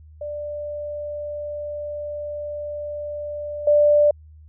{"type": "tone with level steps", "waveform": "sine", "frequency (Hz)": 590, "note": "D5", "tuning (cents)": 8, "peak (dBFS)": [-27, -12], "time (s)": [0.21, 4.11], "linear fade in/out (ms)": 5, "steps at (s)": 3.67, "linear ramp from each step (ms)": 5, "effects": ["added 77 Hz sine -43 dBFS peak until 4.48 s"]}